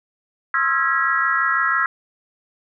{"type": "tone cluster", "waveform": "sine", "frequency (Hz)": [1067, 1299, 1365, 1652, 1928], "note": ["C6", "E6", "F6", "G#6", "B6"], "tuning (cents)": [34, -26, -40, -10, -42], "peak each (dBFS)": [-26, -23, -22, -21, -24], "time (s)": [0.54, 1.86], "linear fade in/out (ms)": 2, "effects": []}